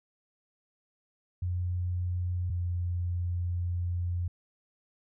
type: tone pair in turn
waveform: sine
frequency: 89.3 / 87.97 Hz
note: F2 / F2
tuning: +39 / +13 cents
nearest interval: unison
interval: 26 cents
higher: first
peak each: -28 dBFS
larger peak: neither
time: 1.42-2.5 / 2.5-4.28 s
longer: second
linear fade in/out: 5 ms
effects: none